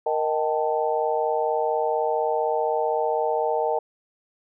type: harmonic tone with a mistuned harmonic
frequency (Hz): 155.56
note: D#3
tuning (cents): 0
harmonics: 3 / 4 / 5 / 6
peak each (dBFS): -25 / -26 / -27 / -28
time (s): 0.06-3.79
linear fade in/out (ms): 5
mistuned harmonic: 6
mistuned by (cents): -98
effects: none